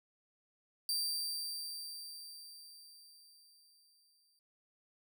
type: tone with exponential decay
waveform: sawtooth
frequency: 4686 Hz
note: D8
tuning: 5 cents flat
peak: -29 dBFS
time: 0.89-4.39 s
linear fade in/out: 1 ms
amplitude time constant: 760 ms
effects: none